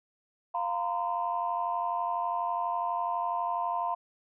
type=chord; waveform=sine; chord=F suspended fourth; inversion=none; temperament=equal with one note detuned; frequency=698.5 / 932.3 / 1024.4 Hz; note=F5 / Bb5 / C6; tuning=0 / 0 / -37 cents; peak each=-32 dBFS; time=0.54-3.95 s; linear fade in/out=10 ms; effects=tanh soft clip ceiling -18 dBFS